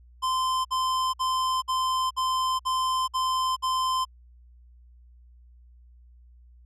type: tone bursts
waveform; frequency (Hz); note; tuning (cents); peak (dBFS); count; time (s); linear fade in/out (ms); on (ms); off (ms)
square; 1035; C6; -19; -24; 8; 0.22-4.052; 20; 430; 56
effects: added 60 Hz sine -50 dBFS peak until 6.65 s + low-pass 9000 Hz 12 dB/octave